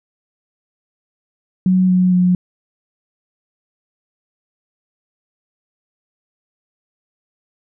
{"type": "tone with pitch steps", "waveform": "sine", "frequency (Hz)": [185.1, 182.76, 180.45], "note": ["F#3", "F#3", "F#3"], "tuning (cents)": [1, -21, -43], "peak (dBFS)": -10, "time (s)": [1.66, 2.35], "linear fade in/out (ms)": 2, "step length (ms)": 230, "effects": []}